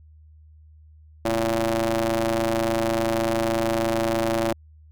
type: ring-modulated tone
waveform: sawtooth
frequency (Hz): 116.54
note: A#2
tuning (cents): 0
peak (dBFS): -14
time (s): 1.25-4.53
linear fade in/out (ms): 5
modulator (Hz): 453
effects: added 77 Hz sine -47 dBFS peak until 4.91 s